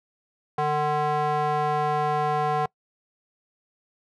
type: tone with band-pass filter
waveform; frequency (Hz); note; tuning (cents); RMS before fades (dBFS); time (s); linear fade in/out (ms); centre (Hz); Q
square; 150; D3; +37; -24; 0.58-2.66; 5; 830; 2.2
effects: noise-tail reverb RT60 0.1 s tail -24 dB re dry